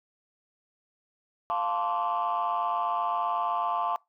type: chord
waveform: sine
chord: D minor seventh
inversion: first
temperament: equal with one note detuned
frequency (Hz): 698.5 / 880 / 1046.5 / 1154.5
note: F5 / A5 / C6 / D6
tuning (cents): 0 / 0 / 0 / -30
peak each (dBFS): -30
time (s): 1.5-3.96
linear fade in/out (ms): 0
effects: noise-tail reverb RT60 0.2 s tail -24 dB re dry + tanh soft clip ceiling -20 dBFS